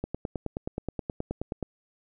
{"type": "click train", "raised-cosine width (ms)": 2, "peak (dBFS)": -17, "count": 16, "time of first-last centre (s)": [0.04, 1.627], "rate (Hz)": 9.45, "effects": []}